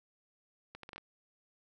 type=accelerating click train; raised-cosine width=0.3 ms; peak=-30 dBFS; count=6; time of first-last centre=0.75-0.98 s; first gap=83 ms; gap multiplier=0.7; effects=none

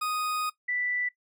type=tone pair in turn; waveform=40% pulse / sine; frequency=1244.5 / 1975.5 Hz; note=D#6 / B6; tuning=0 / 0 cents; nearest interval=minor sixth; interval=800 cents; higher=second; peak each=-27 dBFS; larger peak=neither; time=0.01-0.5 / 0.68-1.09 s; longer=first; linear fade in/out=10 ms; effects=noise-tail reverb RT60 0.1 s tail -17 dB re dry

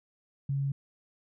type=tone; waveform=sine; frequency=138.59 Hz; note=C#3; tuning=in tune; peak=-27 dBFS; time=0.49-0.72 s; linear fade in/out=5 ms; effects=none

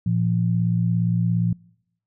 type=tone pair together; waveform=sine; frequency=114.8 / 172.11 Hz; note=A#2 / F3; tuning=-26 / -25 cents; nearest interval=perfect fifth; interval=701 cents; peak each=-21 dBFS; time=0.06-1.53 s; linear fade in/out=5 ms; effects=noise-tail reverb RT60 0.8 s tail -26 dB re dry

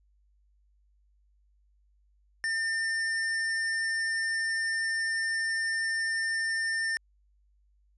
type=tone with tanh clipping; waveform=sine; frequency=1803 Hz; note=A6; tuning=42 cents sharp; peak=-29 dBFS; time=2.44-6.97 s; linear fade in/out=0 ms; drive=18 dB; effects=added 50 Hz sine -63 dBFS peak until 7.97 s + resampled to 24000 Hz

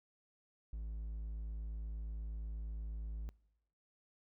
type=tone; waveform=triangle; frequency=54.2 Hz; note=A1; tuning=25 cents flat; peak=-38 dBFS; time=0.73-3.29 s; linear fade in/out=0 ms; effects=noise-tail reverb RT60 0.9 s tail -24 dB re dry

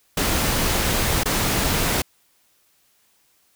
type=noise with dropouts; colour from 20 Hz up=pink; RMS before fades=-21 dBFS; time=0.17-2.02 s; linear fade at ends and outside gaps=5 ms; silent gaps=1.235-1.256 s; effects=white hiss -62 dBFS RMS until 3.55 s

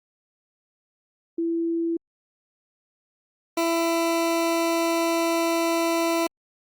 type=tone pair in turn; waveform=sine / 20% pulse; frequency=333.6 / 333.6 Hz; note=E4 / E4; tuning=+21 / +21 cents; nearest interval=unison; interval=0 cents; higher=neither; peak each=-22 / -16 dBFS; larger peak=second; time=1.38-1.97 / 3.57-6.27 s; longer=second; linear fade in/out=5 ms; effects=Opus 32 kbps

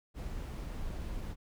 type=noise; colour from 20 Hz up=brown; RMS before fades=-39 dBFS; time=0.14-1.36 s; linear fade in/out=50 ms; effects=none

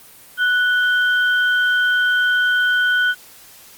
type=tone pair together; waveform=sine; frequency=1480 / 3136 Hz; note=F#6 / G7; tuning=0 / 0 cents; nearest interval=octave + minor second; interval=1300 cents; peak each=-14 / -25 dBFS; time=0.37-3.15 s; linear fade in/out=50 ms; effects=white hiss -44 dBFS RMS until 3.77 s + Opus 32 kbps

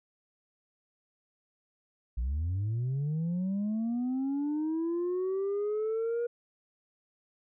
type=linear sweep; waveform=sine; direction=up; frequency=55 to 479 Hz; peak=-26 dBFS; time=2.17-6.27 s; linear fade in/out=10 ms; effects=tanh soft clip ceiling -27 dBFS

